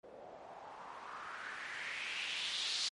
blue noise with low-pass filter sweep, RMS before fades -43 dBFS, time 0.03-2.89 s, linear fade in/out 10 ms, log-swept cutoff 520 to 4500 Hz, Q 3.2, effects MP3 48 kbps

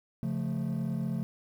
triangle chord, Db augmented, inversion none, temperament equal, 138.59 / 174.61 / 220 Hz, Db3 / F3 / A3, 0 / 0 / 0 cents, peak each -31 dBFS, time 0.23-1.23 s, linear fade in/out 0 ms, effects tanh soft clip ceiling -23 dBFS + 10-bit

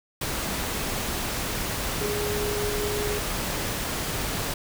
sine tone in noise, 415.2 Hz, G#4, in tune, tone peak -28 dBFS, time 2.01-3.19 s, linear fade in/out 5 ms, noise pink, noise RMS -29 dBFS, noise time 0.21-4.54 s, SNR -2 dB, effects none

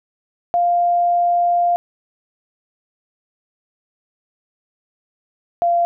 sine tone pair in turn, 698.5 / 690.1 Hz, F5 / F5, 0 / -21 cents, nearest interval unison, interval 21 cents, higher first, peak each -13 dBFS, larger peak neither, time 0.54-1.76 / 5.62-5.85 s, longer first, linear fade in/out 0 ms, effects none

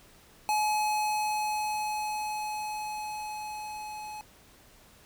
square tone with level ramp, 849 Hz, G#5, 38 cents sharp, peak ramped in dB -25 to -39 dBFS, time 0.49-4.21 s, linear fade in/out 0 ms, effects pink hiss -57 dBFS RMS until 5.05 s

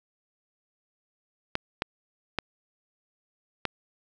clicks, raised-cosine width 0.3 ms, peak -10 dBFS, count 4, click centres 1.554 / 1.821 / 2.387 / 3.653 s, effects none

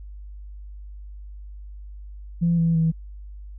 sine tone with pitch steps, 170 / 166.21 / 162.51 Hz, F3 / E3 / E3, -46 / +15 / -24 cents, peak -16 dBFS, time 2.41-2.92 s, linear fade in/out 20 ms, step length 170 ms, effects tanh soft clip ceiling -12 dBFS + added 50 Hz sine -36 dBFS peak until 3.58 s

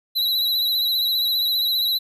square tone with vibrato, 3951 Hz, B7, in tune, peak -19 dBFS, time 0.15-1.99 s, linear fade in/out 20 ms, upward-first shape sine, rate 15 Hz, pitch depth 52 cents each way, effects none

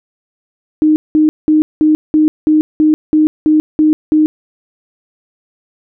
sine tone bursts, 308.3 Hz, D#4, 16 cents flat, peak -6 dBFS, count 11, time 0.82-4.26 s, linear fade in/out 0 ms, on 140 ms, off 190 ms, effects none

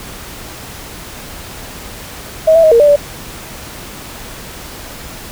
sine tone with pitch steps, 637 / 659 / 629 / 465.4 / 587 / 579 Hz, D#5 / E5 / D#5 / A#4 / D5 / D5, +41 / -1 / +19 / -3 / -1 / -25 cents, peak -4 dBFS, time 2.47-2.962 s, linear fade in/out 10 ms, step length 82 ms, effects pink hiss -30 dBFS RMS until 5.31 s

